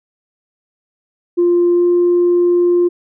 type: tone with pitch glide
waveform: sine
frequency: 349.1 to 351.1 Hz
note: F4 to F4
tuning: -1 to +9 cents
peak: -8 dBFS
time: 1.37-2.89 s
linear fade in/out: 20 ms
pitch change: +10 cents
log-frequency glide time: 1.74-1.84 s
effects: tanh soft clip ceiling -6 dBFS